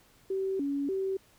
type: tone with vibrato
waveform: sine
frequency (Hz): 328.9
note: E4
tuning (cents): -4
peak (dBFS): -28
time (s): 0.3-1.17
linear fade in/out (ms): 5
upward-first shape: square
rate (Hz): 1.7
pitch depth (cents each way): 270
effects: pink hiss -62 dBFS RMS until 1.38 s